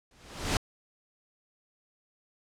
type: noise with exponential growth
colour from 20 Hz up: pink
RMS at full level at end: -24 dBFS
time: 0.11-0.57 s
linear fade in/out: 2 ms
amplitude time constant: 100 ms
effects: low-pass 8000 Hz 12 dB/octave